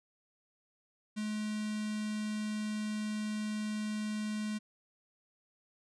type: tone with notch filter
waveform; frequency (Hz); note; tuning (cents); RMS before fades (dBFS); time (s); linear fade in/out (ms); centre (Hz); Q
square; 213; G#3; +44; -36; 1.16-4.59; 20; 740; 0.7
effects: resampled to 22050 Hz